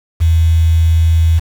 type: tone with quantisation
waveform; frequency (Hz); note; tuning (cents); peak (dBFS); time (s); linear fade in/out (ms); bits
sine; 81.9; E2; -11; -7; 0.2-1.4; 20; 5
effects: none